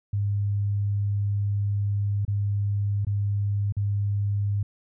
sine tone with dropouts, 101.5 Hz, G#2, 39 cents flat, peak -22 dBFS, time 0.13-4.63 s, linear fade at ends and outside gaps 5 ms, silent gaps 2.251-2.279 / 3.049-3.068 / 3.724-3.767 s, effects none

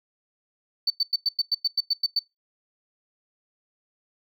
sine tone bursts, 4530 Hz, C#8, 37 cents sharp, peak -18 dBFS, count 11, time 0.87-2.192 s, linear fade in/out 5 ms, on 32 ms, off 97 ms, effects noise-tail reverb RT60 0.2 s tail -26 dB re dry + tanh soft clip ceiling -16 dBFS

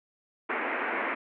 white band-pass noise, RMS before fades -31 dBFS, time 0.49-1.15 s, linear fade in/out 10 ms, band 230 to 2300 Hz, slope 48 dB/octave, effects none

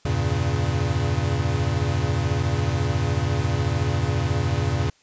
square chord, E diminished seventh, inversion none, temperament equal with one note detuned, 83.94 / 98 / 116.54 / 138.59 Hz, E2 / G2 / Bb2 / Db3, +32 / 0 / 0 / 0 cents, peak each -27 dBFS, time 0.05-4.9 s, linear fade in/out 5 ms, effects white hiss -59 dBFS RMS until 5.02 s + resampled to 16000 Hz

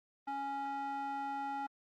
square tone with band-pass filter, 277.2 Hz, C#4, in tune, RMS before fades -39 dBFS, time 0.27-1.67 s, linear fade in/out 10 ms, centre 970 Hz, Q 4.2, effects Opus 32 kbps

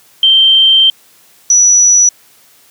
sine tone pair in turn, 3136 / 5896 Hz, G7 / F#8, 0 / -7 cents, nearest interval major seventh, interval 1093 cents, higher second, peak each -4 dBFS, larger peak neither, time 0.23-0.9 / 1.5-2.09 s, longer first, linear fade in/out 2 ms, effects white hiss -46 dBFS RMS until 2.7 s + high-pass 100 Hz 12 dB/octave

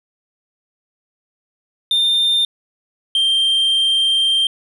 sine tone pair in turn, 3611 / 3165 Hz, A7 / G7, +44 / +16 cents, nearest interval major second, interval 228 cents, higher first, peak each -10 dBFS, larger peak neither, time 1.91-2.45 / 3.15-4.47 s, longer second, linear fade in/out 2 ms, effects tanh soft clip ceiling -12 dBFS

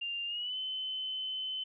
sine tone with pitch glide, 2794 to 3047 Hz, F7 to G7, 0 to -50 cents, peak -34 dBFS, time 0.01-1.64 s, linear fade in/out 10 ms, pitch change +150 cents, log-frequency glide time 0.26-0.57 s, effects none

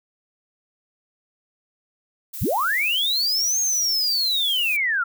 violet noise, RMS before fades -33 dBFS, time 2.33-4.77 s, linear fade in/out 10 ms
sine linear two-way sweep, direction up then down, 34.57 to 6530 to 1331 Hz, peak -19 dBFS, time 2.41-5.04 s, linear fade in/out 10 ms, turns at 3.6 s
effects none

